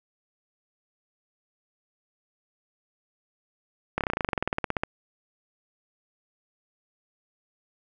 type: slowing click train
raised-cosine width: 0.5 ms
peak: -10 dBFS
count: 20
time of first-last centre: 3.98-4.835 s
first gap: 28 ms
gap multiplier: 1.05
effects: none